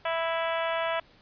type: harmonic tone with a mistuned harmonic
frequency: 329.6 Hz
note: E4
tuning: in tune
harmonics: 2 / 3 / 4 / 5 / 6 / 7 / 8 / 9 / 10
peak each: -29 / -33 / -35 / -37 / -39 / -40 / -41 / -42 / -43 dBFS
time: 0.05-1 s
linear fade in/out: 5 ms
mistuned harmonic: 10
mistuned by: +32 cents
effects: pink hiss -58 dBFS RMS until 1.21 s + resampled to 11025 Hz